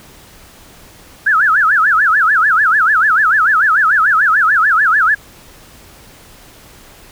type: tone with vibrato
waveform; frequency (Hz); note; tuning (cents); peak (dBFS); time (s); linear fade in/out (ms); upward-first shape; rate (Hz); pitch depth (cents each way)
sine; 1486; F#6; +7; -8; 1.26-5.15; 10; sine; 6.8; 290
effects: pink hiss -41 dBFS RMS until 7.11 s